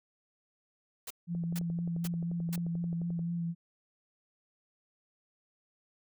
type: noise bursts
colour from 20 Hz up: white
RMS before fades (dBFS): -41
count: 4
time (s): 1.07-2.56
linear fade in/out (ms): 5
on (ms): 35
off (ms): 450
type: tone with vibrato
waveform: sine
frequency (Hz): 170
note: F3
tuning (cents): -46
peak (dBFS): -31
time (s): 1.27-3.55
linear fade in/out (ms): 50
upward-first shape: sine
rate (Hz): 4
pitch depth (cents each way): 19
type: click train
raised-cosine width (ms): 2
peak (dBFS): -33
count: 22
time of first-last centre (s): 1.35-3.192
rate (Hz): 11.4
effects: none